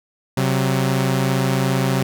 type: tone pair together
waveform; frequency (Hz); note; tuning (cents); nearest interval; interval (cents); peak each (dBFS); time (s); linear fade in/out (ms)
sawtooth; 132.72 / 187.7; C3 / F#3; +25 / +25; tritone; 600; -14 / -18; 0.37-2.03; 5
effects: none